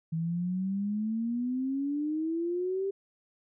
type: exponential sweep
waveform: sine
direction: up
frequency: 160.1 to 396.6 Hz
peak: -28 dBFS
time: 0.12-2.91 s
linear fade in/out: 10 ms
effects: none